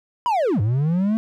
triangle linear two-way sweep, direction down then up, 1011 to 98 to 226.1 Hz, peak -15 dBFS, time 0.26-1.17 s, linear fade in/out 0 ms, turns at 0.61 s, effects none

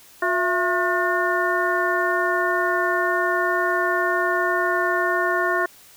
harmonic tone with a mistuned harmonic, 360.1 Hz, F#4, 47 cents flat, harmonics 1 / 2 / 3 / 4 / 5, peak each -25 / -25 / -25 / -25 / -25 dBFS, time 0.22-5.66 s, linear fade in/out 5 ms, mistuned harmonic 2, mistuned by -120 cents, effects white hiss -49 dBFS RMS until 5.96 s

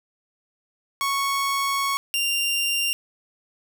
sawtooth tone pair in turn, 1107 / 2784 Hz, C#6 / F7, -3 / -6 cents, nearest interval octave + major third, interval 1597 cents, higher second, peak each -18 dBFS, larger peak neither, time 1.01-1.97 / 2.14-2.93 s, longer first, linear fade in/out 0 ms, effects none

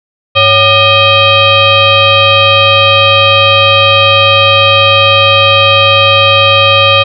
sine tone with frequency modulation, 1864.7 Hz, A#6, in tune, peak -3 dBFS, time 0.35-7.04 s, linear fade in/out 20 ms, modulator 655 Hz, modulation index 2.6, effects none

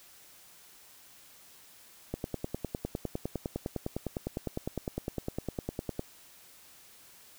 click train, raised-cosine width 2 ms, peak -19 dBFS, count 39, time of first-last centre 2.14-5.994 s, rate 9.86 Hz, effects white hiss -56 dBFS RMS until 7.38 s

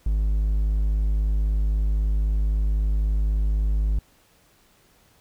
triangle tone, 51.91 Hz, G#1, in tune, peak -17 dBFS, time 0.06-3.99 s, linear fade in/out 5 ms, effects pink hiss -59 dBFS RMS until 5.2 s

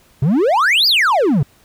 triangle exponential two-way sweep, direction up then down, 123.47 to 5100 to 123.47 Hz, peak -9 dBFS, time 0.22-1.43 s, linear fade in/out 5 ms, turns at 0.87 s, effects pink hiss -52 dBFS RMS until 1.64 s

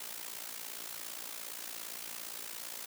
white noise with amplitude modulation, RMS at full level -40 dBFS, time 0-2.86 s, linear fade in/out 5 ms, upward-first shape sine, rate 57.4 Hz, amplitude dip 75%, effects high-pass 200 Hz 12 dB/octave

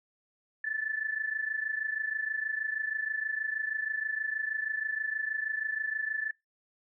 sine tone pair together, 1741 / 1767.3 Hz, A6 / A6, -19 / +7 cents, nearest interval unison, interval 26 cents, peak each -32 / -35 dBFS, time 0.64-6.31 s, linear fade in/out 5 ms, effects noise-tail reverb RT60 0.2 s tail -23 dB re dry

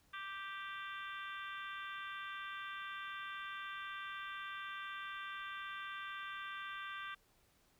harmonic tone, 392 Hz, G4, in tune, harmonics 3 / 4 / 5 / 6 / 7 / 8 / 9, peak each -47 / -47 / -53 / -56 / -55 / -57 / -55 dBFS, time 0.13-7.15 s, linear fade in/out 10 ms, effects pink hiss -72 dBFS RMS until 7.79 s

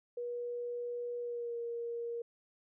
sine tone with pitch glide, 482.1 to 469.5 Hz, B4 to A#4, -42 to +12 cents, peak -36 dBFS, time 0.17-2.22 s, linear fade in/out 5 ms, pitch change -46 cents, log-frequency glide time 1.19-1.57 s, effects none

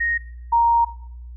sine tone pair in turn, 1864.7 / 934 Hz, A#6 / A#5, 0 / +3 cents, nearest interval octave, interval 1197 cents, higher first, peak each -19 / -13 dBFS, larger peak second, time 0-0.18 / 0.52-0.85 s, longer second, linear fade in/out 10 ms, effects noise-tail reverb RT60 0.7 s tail -17 dB re dry + added 60 Hz sine -34 dBFS peak until 1.36 s

